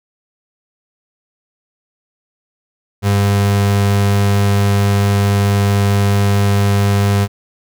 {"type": "tone", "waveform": "35% pulse", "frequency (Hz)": 100.5, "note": "G2", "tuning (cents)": 44, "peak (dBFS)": -9, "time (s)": [3.02, 7.28], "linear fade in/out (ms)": 50, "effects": []}